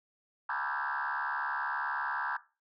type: tone with frequency modulation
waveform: sine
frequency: 1263 Hz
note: D#6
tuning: 26 cents sharp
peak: -30 dBFS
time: 0.49-2.37 s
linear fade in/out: 5 ms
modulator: 70.9 Hz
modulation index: 5.8
effects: noise-tail reverb RT60 0.3 s tail -18 dB re dry + tanh soft clip ceiling -26 dBFS